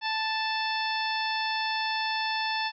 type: harmonic tone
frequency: 880 Hz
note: A5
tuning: in tune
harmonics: 1 / 2 / 3 / 4 / 5 / 6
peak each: -30 / -33 / -35 / -36 / -37 / -38 dBFS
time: 0.01-2.72 s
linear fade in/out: 50 ms
effects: none